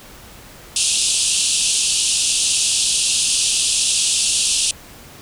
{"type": "band-pass noise", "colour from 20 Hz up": "white", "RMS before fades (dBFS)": -18, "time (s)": [0.76, 4.71], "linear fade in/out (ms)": 2, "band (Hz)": [2600, 10000], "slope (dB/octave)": 96, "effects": ["pink hiss -41 dBFS RMS until 5.21 s"]}